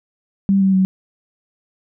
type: tone with pitch steps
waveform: sine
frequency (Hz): 196 / 192.3 / 188.67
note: G3 / G3 / F#3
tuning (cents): 0 / -33 / +34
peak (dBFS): -11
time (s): 0.49-0.85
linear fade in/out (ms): 0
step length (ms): 120
effects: none